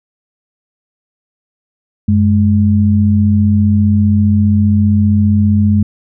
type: tone pair together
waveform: sine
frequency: 94.6 / 209.7 Hz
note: F#2 / G#3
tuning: +39 / +17 cents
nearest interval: octave + major second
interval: 1378 cents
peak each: -10 dBFS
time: 2.08-5.83 s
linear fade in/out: 5 ms
effects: none